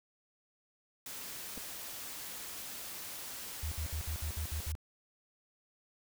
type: noise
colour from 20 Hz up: white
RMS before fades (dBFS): -44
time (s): 1.06-4.72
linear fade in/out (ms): 2
type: clicks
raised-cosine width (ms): 2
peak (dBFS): -34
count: 2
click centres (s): 1.575 / 1.579
type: tone bursts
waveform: sine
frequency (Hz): 77.4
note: D#2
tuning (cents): -9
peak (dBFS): -34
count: 8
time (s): 3.63-4.752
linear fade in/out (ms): 0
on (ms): 86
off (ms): 62
effects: none